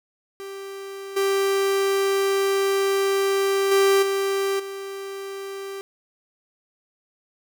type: tone with level steps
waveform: 45% pulse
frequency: 392 Hz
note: G4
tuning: in tune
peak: -33 / -19 / -15 / -21 / -31 dBFS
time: 0.4-5.81 s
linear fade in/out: 0 ms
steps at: 1.16 / 3.71 / 4.02 / 4.59 s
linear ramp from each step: 10 ms
effects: none